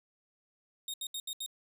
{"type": "tone bursts", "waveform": "sawtooth", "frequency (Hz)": 3709, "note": "A#7", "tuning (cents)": -9, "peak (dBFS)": -33, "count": 5, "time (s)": [0.88, 1.462], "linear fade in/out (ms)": 2, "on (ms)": 58, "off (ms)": 73, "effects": []}